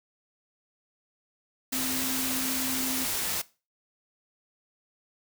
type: tone in noise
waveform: sine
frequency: 260 Hz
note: C4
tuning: 11 cents flat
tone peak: -33 dBFS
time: 1.72-3.05 s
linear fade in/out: 10 ms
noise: white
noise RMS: -30 dBFS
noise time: 1.72-3.42 s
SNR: -6 dB
effects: noise-tail reverb RT60 0.3 s tail -19 dB re dry